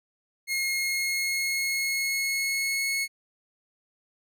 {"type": "tone with pitch glide", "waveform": "sawtooth", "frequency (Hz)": [2152, 2187], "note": ["C7", "C#7"], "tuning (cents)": [48, -24], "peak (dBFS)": -22, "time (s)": [0.47, 3.08], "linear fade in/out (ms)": 50, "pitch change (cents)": 28, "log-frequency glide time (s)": [0.68, 2.92], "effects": []}